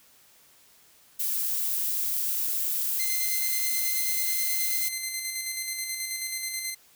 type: noise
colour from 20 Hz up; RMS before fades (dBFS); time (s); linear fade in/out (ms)
violet; -28; 1.19-4.89; 10
type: tone with tremolo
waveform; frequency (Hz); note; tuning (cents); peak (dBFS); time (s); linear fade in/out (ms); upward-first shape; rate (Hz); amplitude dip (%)
10% pulse; 2069; C7; -20; -20; 2.99-6.75; 10; square; 9.3; 35
effects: white hiss -58 dBFS RMS until 6.95 s